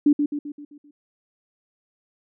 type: tone with echo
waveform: sine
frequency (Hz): 292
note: D4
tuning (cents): -10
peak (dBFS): -12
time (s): 0.06-0.13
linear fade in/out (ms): 5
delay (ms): 130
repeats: 6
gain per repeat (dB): -6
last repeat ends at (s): 0.91
effects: none